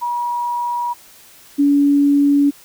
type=tone pair in turn; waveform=sine; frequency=961 / 284.7 Hz; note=B5 / C#4; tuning=-48 / +46 cents; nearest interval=octave + major sixth; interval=2106 cents; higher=first; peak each=-18 / -10 dBFS; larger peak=second; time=0.01-0.94 / 1.58-2.51 s; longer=neither; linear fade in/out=20 ms; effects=white hiss -45 dBFS RMS until 2.64 s